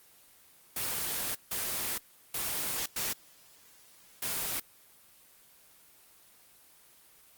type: noise bursts at uneven times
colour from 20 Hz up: white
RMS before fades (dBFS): -33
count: 5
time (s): 0.76-1.35 / 1.51-1.98 / 2.34-2.86 / 2.96-3.13 / 4.22-4.6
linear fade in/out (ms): 5
effects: white hiss -59 dBFS RMS until 7.37 s + Opus 24 kbps